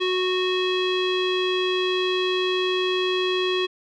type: tone with low-pass filter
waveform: square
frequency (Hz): 368.2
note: F#4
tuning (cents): -8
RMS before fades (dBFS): -23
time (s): 0-3.67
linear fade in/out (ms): 20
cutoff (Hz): 3300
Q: 5
effects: none